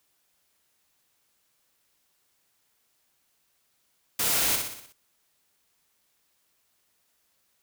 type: noise with echo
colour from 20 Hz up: white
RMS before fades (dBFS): -26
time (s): 4.19-4.56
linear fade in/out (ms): 5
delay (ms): 61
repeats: 6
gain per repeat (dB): -5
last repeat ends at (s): 4.926
effects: white hiss -71 dBFS RMS until 7.62 s